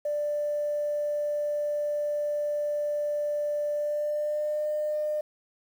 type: tone with pitch glide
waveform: sine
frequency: 590 to 604.1 Hz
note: D5 to D5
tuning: +8 to +49 cents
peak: -25 dBFS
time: 0.05-5.21 s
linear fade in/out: 5 ms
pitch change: +41 cents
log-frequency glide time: 3.74-4.66 s
effects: tanh soft clip ceiling -21 dBFS + 9-bit